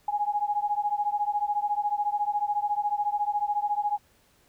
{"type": "beating tone pair", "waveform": "sine", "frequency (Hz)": [823, 837], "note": ["G#5", "G#5"], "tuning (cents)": [-16, 13], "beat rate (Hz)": 14, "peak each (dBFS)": [-27, -28], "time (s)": [0.08, 3.98], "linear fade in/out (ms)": 5, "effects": ["pink hiss -63 dBFS RMS until 4.48 s"]}